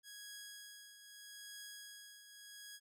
10% pulse tone with tremolo, 1658 Hz, G#6, 3 cents flat, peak -40 dBFS, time 0.03-2.8 s, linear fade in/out 50 ms, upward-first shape triangle, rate 0.79 Hz, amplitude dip 65%, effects none

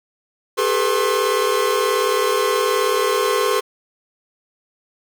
45% pulse tone cluster, 397.5 / 436.2 / 496 / 1069 Hz, G4 / A4 / B4 / C6, +24 / -15 / +7 / +37 cents, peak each -22 dBFS, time 0.57-3.61 s, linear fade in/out 20 ms, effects none

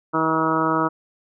harmonic tone, 160.1 Hz, D#3, 50 cents sharp, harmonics 1 / 2 / 3 / 4 / 5 / 6 / 7 / 8 / 9, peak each -30 / -23 / -28 / -28 / -33 / -25 / -28 / -23 / -32 dBFS, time 0.13-0.89 s, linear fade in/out 20 ms, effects none

